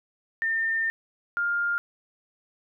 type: tone pair in turn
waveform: sine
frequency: 1808 / 1405.4 Hz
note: A6 / F6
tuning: +47 / +10 cents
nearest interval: major third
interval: 437 cents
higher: first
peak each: -23 dBFS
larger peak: neither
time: 0.42-0.9 / 1.37-1.78 s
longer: first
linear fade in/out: 0 ms
effects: none